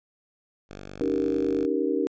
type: tone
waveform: 5% pulse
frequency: 49 Hz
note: G1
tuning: in tune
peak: -28 dBFS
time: 0.69-1.67 s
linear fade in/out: 20 ms
type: chord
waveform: sine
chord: Eb dominant seventh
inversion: third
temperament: just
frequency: 280 / 311.1 / 388.9 / 466.7 Hz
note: Db4 / Eb4 / G4 / Bb4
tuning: +18 / 0 / -14 / +2 cents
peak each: -28 dBFS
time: 1.01-2.07 s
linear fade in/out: 0 ms
effects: resampled to 16000 Hz